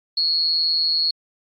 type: tone with amplitude modulation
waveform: sine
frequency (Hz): 4325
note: C#8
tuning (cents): -43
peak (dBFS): -14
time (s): 0.17-1.11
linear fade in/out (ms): 5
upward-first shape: sine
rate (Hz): 161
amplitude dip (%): 70
effects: AAC 64 kbps